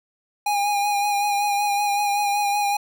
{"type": "tone with vibrato", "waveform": "square", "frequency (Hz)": 817, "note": "G#5", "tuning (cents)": -29, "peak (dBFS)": -20, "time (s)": [0.46, 2.77], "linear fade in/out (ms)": 5, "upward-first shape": "sine", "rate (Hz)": 5.3, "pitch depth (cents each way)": 27, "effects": []}